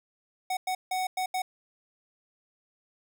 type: tone bursts at uneven times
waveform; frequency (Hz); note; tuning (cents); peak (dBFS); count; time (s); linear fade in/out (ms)
square; 744; F#5; +9; -28; 5; 0.5-0.57 / 0.67-0.75 / 0.91-1.07 / 1.17-1.26 / 1.34-1.42; 5
effects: none